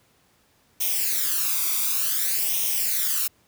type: noise with flanger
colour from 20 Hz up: blue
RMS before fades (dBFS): -24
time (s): 0.8-3.28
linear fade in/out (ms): 10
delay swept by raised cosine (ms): 0.33 to 0.86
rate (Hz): 0.55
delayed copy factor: +0.75
effects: pink hiss -62 dBFS RMS until 3.47 s + high-pass 60 Hz 12 dB/octave